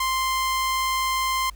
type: tone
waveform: sawtooth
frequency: 1046.5 Hz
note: C6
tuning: in tune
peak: -18 dBFS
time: 0-1.5 s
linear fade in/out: 5 ms
effects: added 50 Hz sine -40 dBFS peak until 1.55 s + pink hiss -58 dBFS RMS until 1.55 s